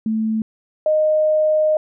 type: tone pair in turn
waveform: sine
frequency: 220 / 617.6 Hz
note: A3 / D#5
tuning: 0 / -13 cents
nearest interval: octave + tritone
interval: 1787 cents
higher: second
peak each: -17 / -13 dBFS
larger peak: second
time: 0.06-0.42 / 0.86-1.77 s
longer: second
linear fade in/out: 2 ms
effects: none